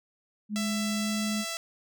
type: tone with pitch glide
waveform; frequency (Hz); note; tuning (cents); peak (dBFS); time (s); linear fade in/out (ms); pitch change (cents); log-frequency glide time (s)
sine; 210 to 211.7; G#3 to G#3; +19 to +33; -28; 0.49-1.45; 50; +14; 1.02-1.08
type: tone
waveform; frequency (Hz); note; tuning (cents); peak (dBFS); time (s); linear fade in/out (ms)
5% pulse; 665; E5; +15; -21; 0.56-1.57; 0
effects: none